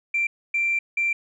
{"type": "tone bursts at uneven times", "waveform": "sine", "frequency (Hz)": 2357, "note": "D7", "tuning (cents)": 6, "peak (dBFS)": -19, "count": 3, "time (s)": [[0.14, 0.27], [0.54, 0.79], [0.97, 1.13]], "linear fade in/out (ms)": 5, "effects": ["tanh soft clip ceiling -15 dBFS"]}